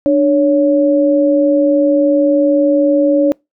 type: tone pair together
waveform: sine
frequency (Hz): 296.6 / 560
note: D4 / C#5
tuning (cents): +17 / +18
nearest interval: major seventh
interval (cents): 1101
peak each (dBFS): -11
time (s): 0.06-3.32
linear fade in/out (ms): 0
effects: noise-tail reverb RT60 0.2 s tail -26 dB re dry

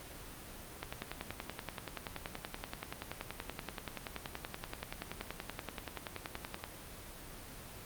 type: click train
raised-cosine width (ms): 0.3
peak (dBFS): -22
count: 62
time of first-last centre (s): 0.83-6.64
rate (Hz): 10.5
effects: pink hiss -49 dBFS RMS until 7.85 s + Opus 32 kbps

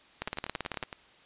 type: two click trains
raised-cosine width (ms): 0.3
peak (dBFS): -16 / -22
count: 12 / 8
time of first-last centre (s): 0.22-0.828 / 0.28-0.928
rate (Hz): 18.1 / 10.8
effects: white hiss -58 dBFS RMS until 1.25 s + resampled to 8000 Hz

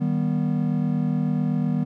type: chord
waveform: triangle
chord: Eb augmented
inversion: none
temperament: just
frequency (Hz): 155.56 / 194.45 / 243.1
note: Eb3 / G3 / B3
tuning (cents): 0 / -14 / -27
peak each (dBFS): -22 / -24 / -23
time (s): 0-1.85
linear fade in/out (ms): 20
effects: none

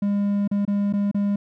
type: tone with dropouts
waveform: triangle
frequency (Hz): 202.4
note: G#3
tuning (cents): -44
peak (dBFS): -17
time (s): 0.02-1.36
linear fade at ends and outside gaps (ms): 5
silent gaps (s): 0.477-0.513 / 0.652-0.677 / 0.927-0.935 / 1.114-1.145
effects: none

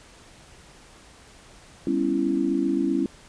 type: chord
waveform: sine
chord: C# half-diminished seventh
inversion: second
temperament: just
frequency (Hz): 199.57 / 249.5 / 277.2 / 332.6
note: G3 / B3 / C#4 / E4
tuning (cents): +31 / +18 / 0 / +16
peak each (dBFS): -29 / -30 / -24 / -25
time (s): 1.87-3.06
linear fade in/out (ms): 2
effects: pink hiss -50 dBFS RMS until 3.28 s + resampled to 22050 Hz

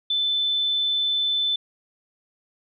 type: tone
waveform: sine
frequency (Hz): 3520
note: A7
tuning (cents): 0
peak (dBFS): -20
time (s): 0.1-1.56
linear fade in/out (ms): 5
effects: none

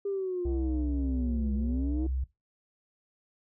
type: linear two-way sweep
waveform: sine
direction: down then up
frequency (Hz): 403.1 to 206.2 to 326.6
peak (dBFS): -28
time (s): 0.05-2.07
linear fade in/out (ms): 5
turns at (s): 1.54
type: tone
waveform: sine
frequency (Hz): 65.1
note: C2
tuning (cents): -8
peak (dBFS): -27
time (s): 0.45-2.24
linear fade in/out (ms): 5
effects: noise-tail reverb RT60 0.2 s tail -19 dB re dry + tanh soft clip ceiling -23 dBFS

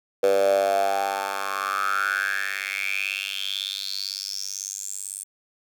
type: tone with high-pass filter sweep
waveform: 10% pulse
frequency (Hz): 98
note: G2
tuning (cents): 0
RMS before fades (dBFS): -26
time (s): 0.23-5.24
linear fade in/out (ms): 5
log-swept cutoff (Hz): 500 to 8900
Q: 8.1
effects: none

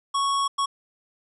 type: tone bursts at uneven times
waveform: square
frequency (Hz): 1108.7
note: C#6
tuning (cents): 0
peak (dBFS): -22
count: 2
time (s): 0.14-0.48 / 0.58-0.66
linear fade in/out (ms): 10
effects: resampled to 24000 Hz

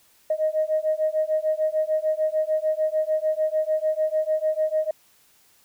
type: beating tone pair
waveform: sine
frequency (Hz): 620 / 626.7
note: D#5 / D#5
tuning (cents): -6 / +12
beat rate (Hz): 6.7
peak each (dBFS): -23 / -23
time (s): 0.3-4.91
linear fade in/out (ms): 5
effects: tanh soft clip ceiling -13 dBFS + white hiss -59 dBFS RMS until 5.64 s

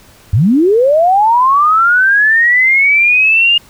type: linear sweep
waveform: sine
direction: up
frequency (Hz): 84 to 2850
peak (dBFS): -6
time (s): 0.33-3.58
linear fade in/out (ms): 5
effects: pink hiss -43 dBFS RMS until 3.69 s

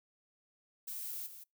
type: noise with echo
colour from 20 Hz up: violet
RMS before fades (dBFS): -42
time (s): 0.87-1.27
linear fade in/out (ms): 10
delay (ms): 170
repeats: 1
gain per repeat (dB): -9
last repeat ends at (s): 1.44
effects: noise-tail reverb RT60 0.2 s tail -26 dB re dry

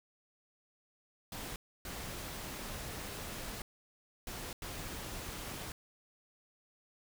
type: noise bursts at uneven times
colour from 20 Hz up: pink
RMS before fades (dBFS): -43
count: 4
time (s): 1.32-1.56 / 1.85-3.62 / 4.27-4.53 / 4.62-5.72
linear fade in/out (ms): 2
effects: none

